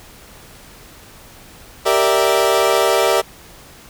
30% pulse chord, E half-diminished seventh, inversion first, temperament equal, 392 / 466.2 / 587.3 / 659.3 Hz, G4 / Bb4 / D5 / E5, 0 / 0 / 0 / 0 cents, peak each -16 dBFS, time 1.85-3.22 s, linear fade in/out 20 ms, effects pink hiss -42 dBFS RMS until 3.89 s

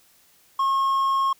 triangle tone, 1083 Hz, C#6, 41 cents flat, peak -17 dBFS, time 0.59-1.33 s, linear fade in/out 5 ms, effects white hiss -58 dBFS RMS until 1.39 s

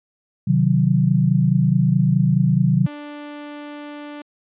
sine chord, C diminished, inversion none, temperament equal, 130.81 / 155.56 / 185 Hz, C3 / Eb3 / Gb3, 0 / 0 / 0 cents, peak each -18 dBFS, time 0.47-2.87 s, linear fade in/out 10 ms
sawtooth tone, 293.7 Hz, D4, in tune, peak -28 dBFS, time 2.86-4.22 s, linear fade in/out 5 ms
effects resampled to 8000 Hz

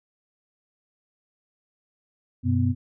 sine tone cluster, 95.9 / 124.6 / 248.2 Hz, G2 / B2 / B3, -37 / +16 / +9 cents, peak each -22 / -25 / -24 dBFS, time 2.43-2.75 s, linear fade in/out 50 ms, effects none

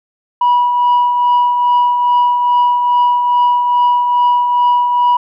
sine tone with tremolo, 975 Hz, B5, 23 cents flat, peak -5 dBFS, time 0.41-5.17 s, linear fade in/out 5 ms, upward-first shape triangle, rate 2.4 Hz, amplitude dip 50%, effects tanh soft clip ceiling -6 dBFS

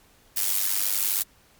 blue noise with amplitude modulation, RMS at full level -21 dBFS, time 0.36-1.23 s, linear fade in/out 10 ms, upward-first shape sine, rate 99.3 Hz, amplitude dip 85%, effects pink hiss -58 dBFS RMS until 1.59 s + MP3 96 kbps

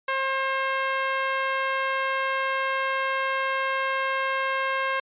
10% pulse tone with band-pass filter, 534 Hz, C5, 35 cents sharp, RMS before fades -26 dBFS, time 0.08-5 s, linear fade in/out 5 ms, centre 1100 Hz, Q 0.77, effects resampled to 8000 Hz

